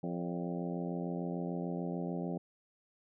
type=harmonic tone with a mistuned harmonic; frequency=86.7 Hz; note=F2; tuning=12 cents flat; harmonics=2 / 3 / 4 / 5 / 6 / 7 / 8 / 9; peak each=-37 / -41 / -43 / -45 / -47 / -48 / -49 / -50 dBFS; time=0.03-2.38 s; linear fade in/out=5 ms; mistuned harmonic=6; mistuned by=+64 cents; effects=none